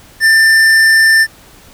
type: tone with hard clipping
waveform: sine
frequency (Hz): 1785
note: A6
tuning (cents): +24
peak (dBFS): -7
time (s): 0.2-1.27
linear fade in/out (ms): 50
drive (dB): 11
effects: pink hiss -41 dBFS RMS until 1.73 s